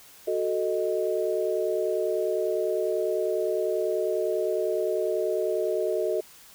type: chord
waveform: sine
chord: D# diminished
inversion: first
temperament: equal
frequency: 370 / 440 / 622.3 Hz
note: F#4 / A4 / D#5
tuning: 0 / 0 / 0 cents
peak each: -28 dBFS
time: 0.27-6.21 s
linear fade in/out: 10 ms
effects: white hiss -51 dBFS RMS until 6.54 s